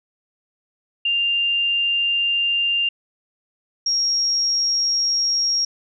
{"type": "tone pair in turn", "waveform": "sine", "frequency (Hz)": [2794, 5588], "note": ["F7", "F8"], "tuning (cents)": [0, 0], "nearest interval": "octave", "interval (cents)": 1200, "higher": "second", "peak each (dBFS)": [-17, -17], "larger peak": "neither", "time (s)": [[1.05, 2.89], [3.86, 5.65]], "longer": "first", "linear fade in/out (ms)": 5, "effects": []}